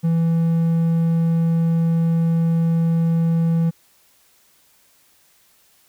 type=tone; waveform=triangle; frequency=165.6 Hz; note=E3; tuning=8 cents sharp; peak=-13 dBFS; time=0.03-3.71 s; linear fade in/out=20 ms; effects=white hiss -57 dBFS RMS until 5.88 s